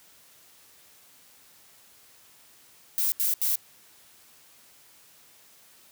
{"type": "noise bursts", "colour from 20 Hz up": "violet", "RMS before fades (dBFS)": -25, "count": 3, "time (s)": [2.98, 3.556], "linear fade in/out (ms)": 0, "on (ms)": 140, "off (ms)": 78, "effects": ["white hiss -56 dBFS RMS until 5.91 s", "high-pass 60 Hz 12 dB/octave"]}